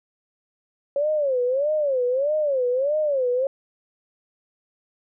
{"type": "tone with vibrato", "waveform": "sine", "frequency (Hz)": 550, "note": "C#5", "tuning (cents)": -14, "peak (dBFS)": -19, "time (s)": [0.96, 3.47], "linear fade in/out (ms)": 2, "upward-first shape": "sine", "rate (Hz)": 1.6, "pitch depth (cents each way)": 200, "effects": []}